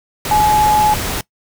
sine tone in noise, 847 Hz, G#5, 34 cents sharp, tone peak -10 dBFS, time 0.31-0.94 s, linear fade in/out 2 ms, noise pink, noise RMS -21 dBFS, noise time 0.25-1.21 s, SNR +8 dB, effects noise-tail reverb RT60 0.1 s tail -21 dB re dry

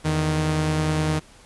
sawtooth tone pair together, 82.41 / 154.9 Hz, E2 / D#3, 0 / -7 cents, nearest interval major seventh, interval 1093 cents, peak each -24 / -17 dBFS, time 0.04-1.2 s, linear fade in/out 20 ms, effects pink hiss -50 dBFS RMS until 1.45 s + resampled to 24000 Hz

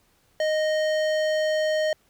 sine tone with hard clipping, 620 Hz, D#5, 6 cents flat, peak -23 dBFS, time 0.4-1.93 s, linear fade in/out 2 ms, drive 15 dB, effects pink hiss -64 dBFS RMS until 2.09 s

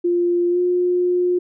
sine tone with pitch glide, 349.2 to 357.4 Hz, F4 to F4, 0 to +40 cents, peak -15 dBFS, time 0.04-1.39 s, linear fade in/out 10 ms, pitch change +40 cents, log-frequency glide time 0.5-0.59 s, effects none

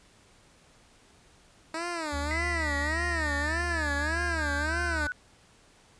10% pulse tone with vibrato, 315 Hz, D#4, 21 cents sharp, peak -23 dBFS, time 1.74-5.07 s, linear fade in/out 2 ms, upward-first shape sine, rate 1.7 Hz, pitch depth 180 cents each way
triangle tone, 74.6 Hz, D2, 28 cents sharp, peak -30 dBFS, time 2.12-5.08 s, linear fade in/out 20 ms
sine exponential sweep, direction down, 2029 to 1482 Hz, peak -30 dBFS, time 2.31-5.12 s, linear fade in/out 0 ms
effects pink hiss -59 dBFS RMS until 5.99 s + resampled to 22050 Hz

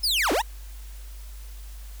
40% pulse linear two-way sweep, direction down then up, 5250 to 256.6 to 1012 Hz, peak -20 dBFS, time 0.03-0.42 s, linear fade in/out 10 ms, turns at 0.32 s, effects added 50 Hz sine -37 dBFS peak until 2 s + white hiss -51 dBFS RMS until 2 s

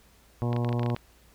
harmonic tone, 120 Hz, B2, 49 cents flat, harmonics 1 / 2 / 3 / 4 / 5 / 6 / 7 / 8 / 9, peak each -26 / -32 / -36 / -38 / -40 / -42 / -43 / -44 / -45 dBFS, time 0.42-0.95 s, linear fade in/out 0 ms
clicks, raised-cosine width 0.3 ms, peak -21 dBFS, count 10, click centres 0.53 / 0.564 / 0.647 / 0.691 / 0.728 / 0.795 / 0.832 / 0.862 / 0.901 / 0.964 s
effects added 57 Hz sine -60 dBFS peak until 1.34 s + pink hiss -60 dBFS RMS until 1.34 s

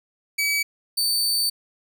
sawtooth tone pair in turn, 2284 / 4559 Hz, D7 / C#8, -49 / +48 cents, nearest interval octave, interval 1197 cents, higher second, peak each -17 dBFS, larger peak neither, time 0.38-0.63 / 0.97-1.5 s, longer second, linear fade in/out 10 ms, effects none

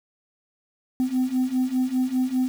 sine beating tone pair, 252.8 / 257.8 Hz, B3 / C4, +41 / -26 cents, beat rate 5 Hz, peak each -23 / -21 dBFS, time 1-2.48 s, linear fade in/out 0 ms, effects tanh soft clip ceiling -17 dBFS + 7-bit

